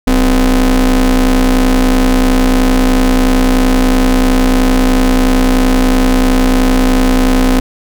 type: ring-modulated tone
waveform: 45% pulse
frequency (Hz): 113.5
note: A#2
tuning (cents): -46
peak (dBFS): -4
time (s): 0.07-7.6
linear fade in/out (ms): 5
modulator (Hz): 145
effects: none